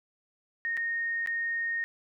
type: tone with dropouts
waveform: sine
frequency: 1851 Hz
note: A#6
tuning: 13 cents flat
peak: -28 dBFS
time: 0.65-1.84 s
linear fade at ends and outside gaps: 0 ms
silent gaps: 0.769-0.774 / 1.261-1.273 s
effects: none